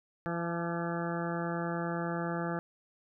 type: harmonic tone with a mistuned harmonic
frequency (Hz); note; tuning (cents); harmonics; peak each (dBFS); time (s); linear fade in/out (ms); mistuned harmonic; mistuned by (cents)
169.7; F3; -49; 1 / 2 / 3 / 4 / 5 / 7 / 8 / 9 / 10; -35 / -38 / -40 / -41 / -42 / -43 / -44 / -45 / -45; 0.26-2.59; 0; 5; +19
effects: none